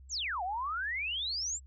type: exponential two-way sweep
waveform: sine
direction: down then up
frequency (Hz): 7750 to 698.5 to 7750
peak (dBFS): -32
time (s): 0.09-1.6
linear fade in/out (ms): 50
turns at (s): 0.43
effects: added 66 Hz sine -50 dBFS peak until 1.66 s